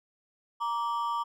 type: ring-modulated tone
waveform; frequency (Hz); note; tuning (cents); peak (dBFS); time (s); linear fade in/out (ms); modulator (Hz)
triangle; 1052; C6; +9; -23; 0.6-1.24; 20; 114
effects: none